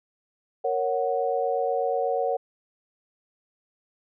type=chord; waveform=sine; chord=F# major; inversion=first; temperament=equal; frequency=466.2 / 554.4 / 740 Hz; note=A#4 / C#5 / F#5; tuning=0 / 0 / 0 cents; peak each=-27 dBFS; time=0.64-2.37 s; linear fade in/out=10 ms; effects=none